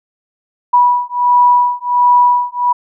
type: beating tone pair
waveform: sine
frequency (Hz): 977 / 978.4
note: B5 / B5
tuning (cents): -19 / -16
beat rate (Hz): 1.4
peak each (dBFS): -11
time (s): 0.73-2.73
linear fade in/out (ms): 10
effects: none